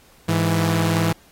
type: tone pair together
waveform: sawtooth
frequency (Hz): 103.83 / 164.82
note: G#2 / E3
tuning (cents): 0 / 0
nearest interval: minor sixth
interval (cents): 800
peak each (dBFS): -18 / -15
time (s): 0.28-1.13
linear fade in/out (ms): 10
effects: pink hiss -53 dBFS RMS until 1.31 s + AAC 48 kbps